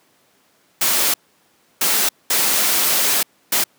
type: noise bursts at uneven times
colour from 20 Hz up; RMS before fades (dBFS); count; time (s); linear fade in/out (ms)
white; -17; 4; 0.81-1.14 / 1.81-2.09 / 2.3-3.23 / 3.52-3.64; 5
effects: pink hiss -58 dBFS RMS until 3.78 s + high-pass 200 Hz 12 dB/octave